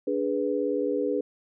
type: chord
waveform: sine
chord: G# diminished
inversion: second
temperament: equal with one note detuned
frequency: 290.5 / 415.3 / 493.9 Hz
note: D4 / G#4 / B4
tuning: -19 / 0 / 0 cents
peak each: -29 / -28 / -28 dBFS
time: 0.07-1.21 s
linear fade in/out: 5 ms
effects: none